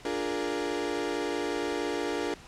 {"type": "chord", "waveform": "35% pulse", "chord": "Bb dominant seventh", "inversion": "first", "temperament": "equal", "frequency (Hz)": [293.7, 349.2, 415.3, 466.2], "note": ["D4", "F4", "Ab4", "Bb4"], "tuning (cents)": [0, 0, 0, 0], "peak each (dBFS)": -33, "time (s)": [0.05, 2.34], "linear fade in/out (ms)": 2, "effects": ["pink hiss -50 dBFS RMS until 2.47 s", "low-pass 7000 Hz 12 dB/octave"]}